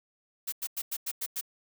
blue noise bursts, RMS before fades -33 dBFS, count 7, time 0.47-1.412 s, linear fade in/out 10 ms, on 54 ms, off 94 ms, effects none

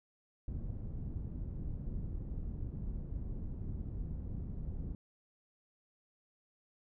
pink low-pass noise, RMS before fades -40 dBFS, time 0.48-4.95 s, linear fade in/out 2 ms, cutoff 170 Hz, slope 12 dB/octave, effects none

